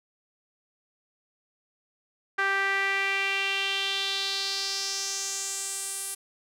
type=tone with band-pass filter sweep; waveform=sawtooth; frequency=392 Hz; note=G4; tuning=in tune; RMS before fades=-29 dBFS; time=2.38-6.15 s; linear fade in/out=10 ms; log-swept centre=1600 to 10000 Hz; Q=3.3; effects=none